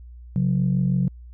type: tone pair together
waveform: sine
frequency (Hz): 135.19 / 181.5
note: C#3 / F#3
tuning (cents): -43 / -33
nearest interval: perfect fourth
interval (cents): 510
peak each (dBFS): -20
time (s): 0.36-1.08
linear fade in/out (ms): 0
effects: tanh soft clip ceiling -12 dBFS + added 60 Hz sine -39 dBFS peak until 1.33 s